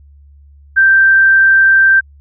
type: tone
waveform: sine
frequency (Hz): 1568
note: G6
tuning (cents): 0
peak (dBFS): -5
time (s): 0.76-2.01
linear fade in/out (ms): 20
effects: added 71 Hz sine -39 dBFS peak until 2.2 s